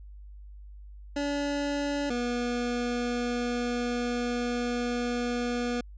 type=tone pair in turn; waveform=25% pulse; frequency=286.3 / 242 Hz; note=D4 / B3; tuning=-44 / -35 cents; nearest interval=minor third; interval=291 cents; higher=first; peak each=-24 dBFS; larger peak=neither; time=1.16-2.1 / 2.1-5.81 s; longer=second; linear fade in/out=5 ms; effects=added 50 Hz sine -43 dBFS peak until 5.97 s + resampled to 16000 Hz